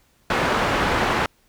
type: low-pass noise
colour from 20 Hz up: white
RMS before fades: -21 dBFS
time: 0.3-1.26 s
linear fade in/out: 2 ms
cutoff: 1500 Hz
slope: 12 dB/octave
effects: pink hiss -61 dBFS RMS until 1.48 s

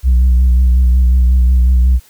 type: tone with vibrato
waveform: sine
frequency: 62.5 Hz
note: B1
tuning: 21 cents sharp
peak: -4 dBFS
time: 0.03-2 s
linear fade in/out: 50 ms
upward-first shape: sine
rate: 5.5 Hz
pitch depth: 44 cents each way
effects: tanh soft clip ceiling -5 dBFS + white hiss -47 dBFS RMS until 2.09 s

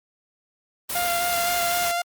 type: noise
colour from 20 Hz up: white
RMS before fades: -28 dBFS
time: 0.89-1.92 s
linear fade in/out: 10 ms
type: tone with vibrato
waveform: sawtooth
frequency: 697 Hz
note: F5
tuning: 4 cents flat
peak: -19 dBFS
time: 0.95-2.02 s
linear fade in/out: 5 ms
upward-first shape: square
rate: 3.9 Hz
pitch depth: 14 cents each way
effects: Opus 32 kbps

